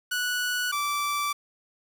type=tone pair in turn; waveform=sawtooth; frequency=1475 / 1163.8 Hz; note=F#6 / D6; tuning=-6 / -16 cents; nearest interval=major third; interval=410 cents; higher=first; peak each=-22 dBFS; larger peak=neither; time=0.11-0.72 / 0.72-1.33 s; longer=neither; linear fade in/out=10 ms; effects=8-bit